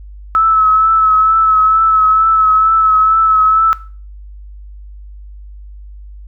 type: tone with vibrato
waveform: sine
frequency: 1300 Hz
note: E6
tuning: 24 cents flat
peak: -7 dBFS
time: 0.35-3.73 s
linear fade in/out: 0 ms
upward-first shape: triangle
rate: 2.2 Hz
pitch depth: 30 cents each way
effects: noise-tail reverb RT60 0.4 s tail -17 dB re dry + added 50 Hz sine -30 dBFS peak until 6.27 s